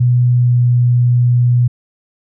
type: tone with pitch glide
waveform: sine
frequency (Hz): 123.1 to 122.18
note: B2 to B2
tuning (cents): -5 to -18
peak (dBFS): -8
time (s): 0-1.68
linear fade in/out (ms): 10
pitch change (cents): -13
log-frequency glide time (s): 0.27-0.57
effects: none